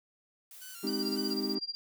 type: noise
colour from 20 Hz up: blue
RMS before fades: -50 dBFS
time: 0.51-1.55 s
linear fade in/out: 2 ms
type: tone with vibrato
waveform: 5% pulse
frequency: 1446 Hz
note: F#6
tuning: 40 cents flat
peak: -35 dBFS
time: 0.61-1.34 s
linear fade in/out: 10 ms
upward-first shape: square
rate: 3.6 Hz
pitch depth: 70 cents each way
type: chord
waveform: triangle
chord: Ab major seventh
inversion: none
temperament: equal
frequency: 207.7 / 261.6 / 311.1 / 392 Hz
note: Ab3 / C4 / Eb4 / G4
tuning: 0 / 0 / 0 / 0 cents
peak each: -35 dBFS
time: 0.83-1.59 s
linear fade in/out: 10 ms
type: tone with tremolo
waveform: sine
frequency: 4765 Hz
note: D8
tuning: 24 cents sharp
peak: -31 dBFS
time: 0.87-1.75 s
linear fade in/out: 0 ms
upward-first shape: sine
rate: 16 Hz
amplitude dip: 95%
effects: none